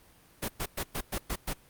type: noise bursts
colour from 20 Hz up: pink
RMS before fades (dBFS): -32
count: 7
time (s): 0.42-1.535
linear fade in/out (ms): 10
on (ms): 65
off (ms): 110
effects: pink hiss -59 dBFS RMS until 1.69 s + Opus 32 kbps